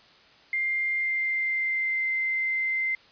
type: tone with pitch glide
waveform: sine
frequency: 2100 to 2079 Hz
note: C7 to C7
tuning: +6 to -12 cents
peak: -24 dBFS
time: 0.53-2.95 s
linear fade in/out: 2 ms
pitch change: -18 cents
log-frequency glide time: 0.97-2.1 s
effects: white hiss -55 dBFS RMS until 3.11 s + resampled to 11025 Hz